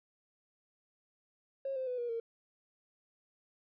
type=tone with pitch steps; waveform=triangle; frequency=542 / 520.2 / 499.3 / 479.3 / 460 Hz; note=C#5 / C5 / B4 / A#4 / A#4; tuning=-39 / -10 / +19 / +48 / -23 cents; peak=-30 dBFS; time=1.65-2.2 s; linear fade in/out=5 ms; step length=110 ms; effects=tanh soft clip ceiling -32 dBFS + resampled to 11025 Hz